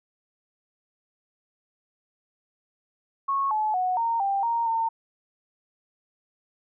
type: tone with pitch steps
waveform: sine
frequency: 1099 / 859 / 736 / 922 / 790 / 930 / 908 Hz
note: C#6 / A5 / F#5 / A#5 / G5 / A#5 / A#5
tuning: -15 / -42 / -9 / -19 / +13 / -4 / -46 cents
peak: -22 dBFS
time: 3.28-4.89 s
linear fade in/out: 10 ms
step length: 230 ms
effects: none